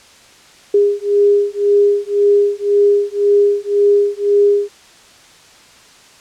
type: beating tone pair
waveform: sine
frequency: 406.3 / 408.2 Hz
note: G#4 / G#4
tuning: -38 / -30 cents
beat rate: 1.9 Hz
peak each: -13 dBFS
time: 0.74-4.69 s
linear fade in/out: 5 ms
effects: white hiss -44 dBFS RMS until 6.2 s + low-pass 7000 Hz 12 dB/octave